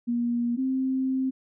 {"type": "tone pair in turn", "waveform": "sine", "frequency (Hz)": [238.2, 262.5], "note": ["A#3", "C4"], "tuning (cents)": [38, 6], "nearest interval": "major second", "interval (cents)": 168, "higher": "second", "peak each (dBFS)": -23, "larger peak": "neither", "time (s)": [[0.07, 0.57], [0.57, 1.31]], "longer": "second", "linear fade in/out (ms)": 20, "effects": []}